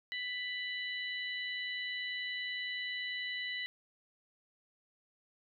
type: harmonic tone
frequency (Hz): 991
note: B5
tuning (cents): +6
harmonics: 2 / 3 / 4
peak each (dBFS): -38 / -42 / -44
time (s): 0.12-3.66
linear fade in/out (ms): 0
effects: none